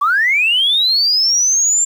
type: linear sweep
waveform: sine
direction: up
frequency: 1100 to 7380 Hz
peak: -10 dBFS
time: 0.01-1.85 s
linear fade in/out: 10 ms
effects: tanh soft clip ceiling -6 dBFS + 7-bit